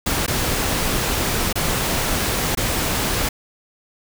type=noise with dropouts; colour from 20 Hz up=pink; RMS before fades=-21 dBFS; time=0.06-3.29 s; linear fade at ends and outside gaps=5 ms; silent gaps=0.264-0.278 / 1.528-1.555 / 2.551-2.572 s; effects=none